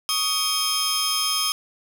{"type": "tone cluster", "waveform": "sawtooth", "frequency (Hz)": [1126, 1248, 3194, 5160], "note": ["C#6", "D#6", "G7", "E8"], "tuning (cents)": [27, 5, 32, -38], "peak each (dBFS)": [-28, -26, -22, -22], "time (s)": [0.09, 1.52], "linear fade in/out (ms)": 0, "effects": []}